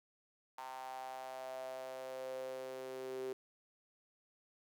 sawtooth tone with high-pass filter sweep, 130.4 Hz, C3, 5 cents flat, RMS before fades -45 dBFS, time 0.58-3.33 s, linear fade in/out 2 ms, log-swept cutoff 880 to 390 Hz, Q 7.2, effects none

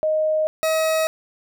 sine / 40% pulse tone pair in turn, 622.3 / 636.8 Hz, D#5 / D#5, 0 / +40 cents, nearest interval unison, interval 40 cents, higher second, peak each -17 dBFS, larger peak neither, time 0.03-0.47 / 0.63-1.07 s, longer neither, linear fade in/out 0 ms, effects none

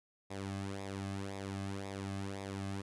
sawtooth tone with flanger, 98 Hz, G2, in tune, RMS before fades -41 dBFS, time 0.3-2.82 s, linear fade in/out 10 ms, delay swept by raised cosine 0.67 to 2.17 ms, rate 1.9 Hz, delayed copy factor -0.7, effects resampled to 24000 Hz

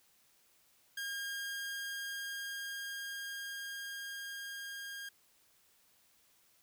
sawtooth tone with level ramp, 1617 Hz, G#6, 47 cents flat, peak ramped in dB -34 to -39 dBFS, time 0.97-5.09 s, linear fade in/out 5 ms, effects white hiss -69 dBFS RMS until 6.62 s

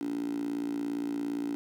10% pulse tone with high-pass filter, 57.4 Hz, A#1, 26 cents flat, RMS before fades -33 dBFS, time 0.01-1.55 s, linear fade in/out 0 ms, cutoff 290 Hz, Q 9, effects none

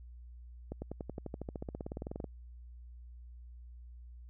accelerating click train, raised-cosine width 2 ms, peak -26 dBFS, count 24, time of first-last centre 0.72-2.242 s, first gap 100 ms, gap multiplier 0.96, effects added 60 Hz sine -48 dBFS peak until 4.29 s

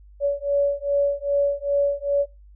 sine beating tone pair, 566 / 568.5 Hz, C#5 / C#5, +36 / +44 cents, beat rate 2.5 Hz, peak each -22 dBFS, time 0.2-2.26 s, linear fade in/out 50 ms, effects noise-tail reverb RT60 0.2 s tail -18 dB re dry + added 50 Hz sine -45 dBFS peak until 2.55 s

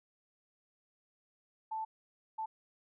sine tone bursts at uneven times, 880 Hz, A5, in tune, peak -35 dBFS, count 2, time 1.71-1.85 / 2.38-2.46 s, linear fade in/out 10 ms, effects none

